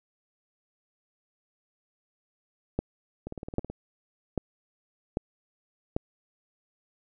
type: two click trains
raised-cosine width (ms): 2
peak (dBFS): -13 / -23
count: 5 / 9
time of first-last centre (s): 2.79-5.965 / 3.27-3.7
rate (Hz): 1.26 / 18.6
effects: none